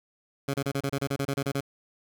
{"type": "tone bursts", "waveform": "15% pulse", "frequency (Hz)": 138.7, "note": "C#3", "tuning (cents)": 1, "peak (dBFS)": -20, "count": 13, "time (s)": [0.48, 1.607], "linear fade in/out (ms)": 5, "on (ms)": 59, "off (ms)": 30, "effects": []}